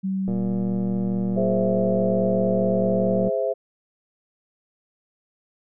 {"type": "tone", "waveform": "sine", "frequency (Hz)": 191.3, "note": "G3", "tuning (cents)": -42, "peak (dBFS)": -22, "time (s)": [0.03, 3.3], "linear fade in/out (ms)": 20}
{"type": "click train", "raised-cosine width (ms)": 2, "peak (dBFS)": -19, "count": 355, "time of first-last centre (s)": [0.28, 3.28], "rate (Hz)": 118}
{"type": "chord", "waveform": "sine", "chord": "Ab augmented", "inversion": "none", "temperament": "equal", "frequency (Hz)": [415.3, 523.3, 659.3], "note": ["Ab4", "C5", "E5"], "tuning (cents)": [0, 0, 0], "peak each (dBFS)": [-27, -24, -25], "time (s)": [1.36, 3.54], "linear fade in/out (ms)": 20}
{"effects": []}